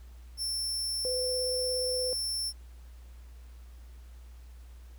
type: tone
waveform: sawtooth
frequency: 5380 Hz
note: E8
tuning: 34 cents sharp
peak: -28 dBFS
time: 0.37-2.53 s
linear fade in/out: 50 ms
type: tone with vibrato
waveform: sine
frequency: 505 Hz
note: B4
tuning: 39 cents sharp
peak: -31 dBFS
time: 1.05-2.13 s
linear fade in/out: 0 ms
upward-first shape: triangle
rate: 17 Hz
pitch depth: 16 cents each way
effects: added 60 Hz sine -46 dBFS peak until 4.98 s + pink hiss -63 dBFS RMS until 4.98 s